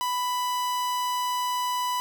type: tone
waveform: 45% pulse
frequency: 992 Hz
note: B5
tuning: 7 cents sharp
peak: -25 dBFS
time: 0.01-2 s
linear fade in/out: 0 ms
effects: none